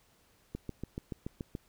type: click train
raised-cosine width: 3 ms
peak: -24 dBFS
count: 8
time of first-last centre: 0.55-1.551 s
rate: 6.99 Hz
effects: pink hiss -67 dBFS RMS until 1.68 s